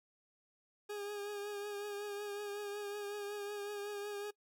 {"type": "tone with vibrato", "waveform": "40% pulse", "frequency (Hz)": 410, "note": "G#4", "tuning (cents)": -22, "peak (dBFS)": -39, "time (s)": [0.89, 4.31], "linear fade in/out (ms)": 10, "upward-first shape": "triangle", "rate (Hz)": 5.4, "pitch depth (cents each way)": 35, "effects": ["noise-tail reverb RT60 0.1 s tail -23 dB re dry", "MP3 96 kbps"]}